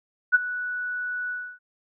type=tone with ADSR envelope; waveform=sine; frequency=1477 Hz; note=F#6; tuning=3 cents flat; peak=-11 dBFS; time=0.32-1.59 s; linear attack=28 ms; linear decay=24 ms; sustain=-16 dB; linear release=290 ms; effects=none